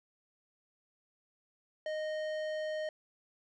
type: tone with tanh clipping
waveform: sine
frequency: 619 Hz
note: D#5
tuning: 9 cents flat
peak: -36 dBFS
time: 1.86-2.89 s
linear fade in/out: 2 ms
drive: 14 dB
effects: none